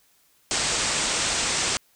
white low-pass noise, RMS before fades -25 dBFS, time 0.51-1.77 s, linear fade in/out 0 ms, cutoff 8700 Hz, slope 96 dB/octave, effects white hiss -62 dBFS RMS until 1.95 s

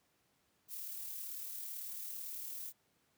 violet noise with amplitude modulation, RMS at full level -43 dBFS, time 0.68-2.73 s, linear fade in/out 50 ms, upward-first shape sine, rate 38 Hz, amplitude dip 30%, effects pink hiss -75 dBFS RMS until 3.17 s + high-pass 100 Hz 12 dB/octave

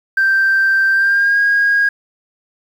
sine tone with pitch glide, 1568 to 1634.6 Hz, G6 to G#6, 0 to -28 cents, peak -9 dBFS, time 0.17-1.89 s, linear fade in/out 5 ms, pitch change +72 cents, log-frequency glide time 0.92-1.39 s, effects tanh soft clip ceiling -7 dBFS + 7-bit

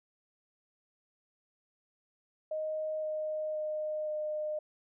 sine tone with pitch steps, 622.3 / 618 / 613.7 / 609.5 Hz, D#5 / D#5 / D#5 / D#5, 0 / -12 / -24 / -36 cents, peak -32 dBFS, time 2.51-4.59 s, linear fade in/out 5 ms, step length 520 ms, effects none

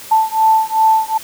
sine beating tone pair, 881 / 883.6 Hz, A5 / A5, +2 / +7 cents, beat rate 2.6 Hz, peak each -13 dBFS, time 0.11-1.18 s, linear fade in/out 10 ms, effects white hiss -34 dBFS RMS until 1.23 s + high-pass 60 Hz 12 dB/octave

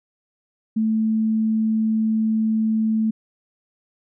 sine tone, 220 Hz, A3, in tune, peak -17 dBFS, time 0.76-3.11 s, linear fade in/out 10 ms, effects none

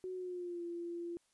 sine tone with pitch glide, 370 to 343.2 Hz, F#4 to F4, 0 to -30 cents, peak -39 dBFS, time 0.04-1.17 s, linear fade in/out 0 ms, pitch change -130 cents, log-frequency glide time 0.14-0.63 s, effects white hiss -75 dBFS RMS until 1.33 s + resampled to 24000 Hz

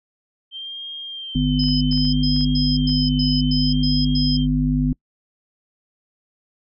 sine tone with vibrato, 3136 Hz, G7, in tune, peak -29 dBFS, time 0.51-4.47 s, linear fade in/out 50 ms, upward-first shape sine, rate 0.63 Hz, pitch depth 50 cents each way
harmonic tone, 50.3 Hz, G1, 45 cents sharp, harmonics 1 / 3 / 5, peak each -22 / -21 / -19 dBFS, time 1.35-4.93 s, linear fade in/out 5 ms
sine tone bursts, 5080 Hz, D#8, 35 cents sharp, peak -22 dBFS, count 9, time 1.59-4.37 s, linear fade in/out 5 ms, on 220 ms, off 100 ms
clicks, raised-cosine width 0.3 ms, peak -29 dBFS, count 8, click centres 1.638 / 1.686 / 1.926 / 1.976 / 2.052 / 2.364 / 2.409 / 2.894 s
effects noise-tail reverb RT60 0.1 s tail -26 dB re dry

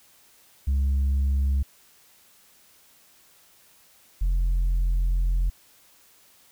sine tone pair in turn, 68.3 / 43.5 Hz, C#2 / F1, -25 / -6 cents, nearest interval minor sixth, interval 781 cents, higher first, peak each -17 dBFS, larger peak neither, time 0.67-1.63 / 4.21-5.5 s, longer second, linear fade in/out 10 ms, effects tanh soft clip ceiling -19 dBFS + white hiss -57 dBFS RMS until 6.51 s

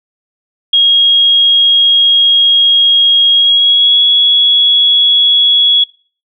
sine tone with pitch glide, 3275 to 3357 Hz, G#7 to G#7, -25 to +18 cents, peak -5 dBFS, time 0.73-5.84 s, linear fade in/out 5 ms, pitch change +43 cents, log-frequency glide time 3.32-4.01 s, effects noise-tail reverb RT60 0.4 s tail -22 dB re dry

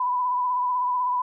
sine tone with vibrato, 994 Hz, B5, 11 cents sharp, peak -21 dBFS, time 0-1.22 s, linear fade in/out 5 ms, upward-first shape sine, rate 16 Hz, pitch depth 29 cents each way, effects none

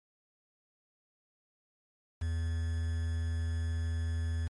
triangle tone with quantisation, 82.41 Hz, E2, in tune, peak -28 dBFS, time 2.21-4.48 s, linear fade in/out 10 ms, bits 8, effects MP3 48 kbps

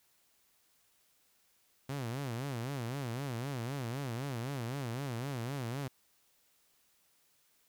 sawtooth tone with vibrato, 127.8 Hz, C3, 40 cents flat, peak -32 dBFS, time 1.89-5.88 s, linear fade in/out 5 ms, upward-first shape sine, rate 3.9 Hz, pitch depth 200 cents each way, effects white hiss -71 dBFS RMS until 7.68 s

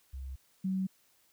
sine tone pair in turn, 66.2 / 189.25 Hz, C2 / F#3, +21 / +39 cents, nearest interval octave + tritone, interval 1818 cents, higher second, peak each -38 / -29 dBFS, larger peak second, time 0.13-0.36 / 0.64-0.87 s, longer neither, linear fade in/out 10 ms, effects white hiss -68 dBFS RMS until 1.32 s

